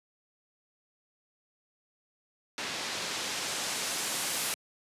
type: noise with low-pass filter sweep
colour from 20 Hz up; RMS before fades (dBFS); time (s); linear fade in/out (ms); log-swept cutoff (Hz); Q
white; -34; 2.58-4.54; 0; 4400 to 12000; 0.77
effects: high-pass 150 Hz 12 dB/octave + resampled to 32000 Hz